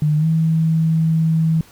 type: tone with pitch glide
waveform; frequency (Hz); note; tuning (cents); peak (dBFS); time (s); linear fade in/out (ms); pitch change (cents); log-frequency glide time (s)
sine; 151.2 to 161.12; D#3 to E3; -49 to -39; -13; 0.02-1.61; 2; +110; 0.18-0.26
effects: pink hiss -47 dBFS RMS until 1.71 s